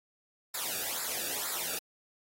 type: noise with flanger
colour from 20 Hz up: white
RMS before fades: -35 dBFS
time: 0.54-1.79 s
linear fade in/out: 5 ms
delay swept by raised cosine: 0.33 to 0.98 ms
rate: 2.1 Hz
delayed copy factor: -0.85
effects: AAC 48 kbps